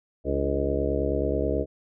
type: harmonic tone with a mistuned harmonic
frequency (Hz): 69.3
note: C#2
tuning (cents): 0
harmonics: 1 / 2 / 3 / 4 / 5 / 6 / 7 / 8 / 9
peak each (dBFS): -29 / -35 / -37 / -31 / -33 / -30 / -30 / -37 / -31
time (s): 0.24-1.66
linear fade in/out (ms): 50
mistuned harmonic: 4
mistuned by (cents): +68
effects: none